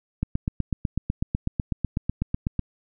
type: click train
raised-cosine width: 5 ms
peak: -11 dBFS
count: 20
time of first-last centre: 0.23-2.593 s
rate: 8.04 Hz
effects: none